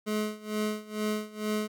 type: tone with tremolo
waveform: 25% pulse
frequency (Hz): 213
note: G#3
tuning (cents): +44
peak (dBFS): -23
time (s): 0.06-1.68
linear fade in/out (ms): 20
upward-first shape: sine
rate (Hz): 2.2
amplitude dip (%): 90
effects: none